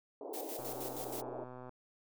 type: band-pass noise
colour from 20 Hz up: pink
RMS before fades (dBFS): -44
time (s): 0.21-1.44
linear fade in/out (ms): 2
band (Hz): 300 to 850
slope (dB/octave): 48
type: noise with tremolo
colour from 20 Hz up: blue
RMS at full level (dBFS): -44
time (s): 0.33-1.22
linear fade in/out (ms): 10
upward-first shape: square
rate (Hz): 6.3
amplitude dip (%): 55
type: click train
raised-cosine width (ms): 1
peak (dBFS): -35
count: 140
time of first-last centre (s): 0.59-1.693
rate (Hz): 126
effects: none